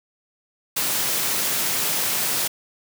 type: high-pass noise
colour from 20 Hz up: white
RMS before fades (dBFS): -23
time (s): 0.76-2.48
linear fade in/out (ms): 10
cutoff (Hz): 100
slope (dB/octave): 96
effects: none